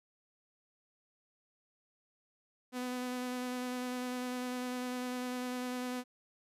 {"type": "tone with vibrato", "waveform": "sawtooth", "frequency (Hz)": 250, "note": "B3", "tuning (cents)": 21, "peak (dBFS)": -32, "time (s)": [2.72, 6.04], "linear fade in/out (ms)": 50, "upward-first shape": "square", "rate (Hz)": 10, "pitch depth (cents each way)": 10, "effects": ["resampled to 32000 Hz"]}